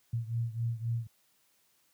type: beating tone pair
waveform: sine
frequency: 115 / 118.8 Hz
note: A#2 / A#2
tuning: -23 / +33 cents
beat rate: 3.8 Hz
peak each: -32 / -35 dBFS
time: 0.13-1.07 s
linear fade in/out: 5 ms
effects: white hiss -70 dBFS RMS until 1.93 s + high-pass 60 Hz 12 dB/octave